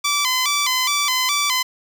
10% pulse tone with vibrato, 1088 Hz, C#6, 33 cents flat, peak -9 dBFS, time 0.04-1.63 s, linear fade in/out 10 ms, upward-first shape square, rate 2.4 Hz, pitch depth 110 cents each way, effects none

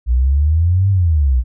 sine exponential two-way sweep, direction up then down, 58.27 to 100 to 58.27 Hz, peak -10 dBFS, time 0.06-1.44 s, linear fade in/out 50 ms, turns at 0.9 s, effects none

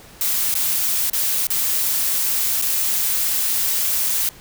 blue noise with dropouts, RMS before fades -20 dBFS, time 0.21-4.29 s, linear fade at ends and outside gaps 1 ms, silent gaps 0.541-0.552 / 1.099-1.132 / 1.469-1.503 / 2.615-2.622 s, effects pink hiss -44 dBFS RMS until 4.4 s

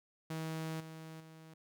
sawtooth tone with level steps, 160 Hz, D#3, 49 cents sharp, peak -34 / -43 / -49 dBFS, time 0.3-1.54 s, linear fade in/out 5 ms, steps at 0.8 / 1.2 s, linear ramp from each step 5 ms, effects none

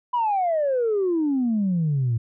sine exponential sweep, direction down, 1002 to 110.7 Hz, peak -18 dBFS, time 0.13-2.18 s, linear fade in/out 10 ms, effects tanh soft clip ceiling -16 dBFS

